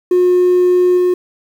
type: tone with level steps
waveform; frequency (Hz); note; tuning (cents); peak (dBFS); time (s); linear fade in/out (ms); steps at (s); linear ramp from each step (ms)
triangle; 360.3; F#4; -46; -5 / -7; 0.11-1.14; 5; 0.97; 10
effects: tanh soft clip ceiling -4 dBFS + 7-bit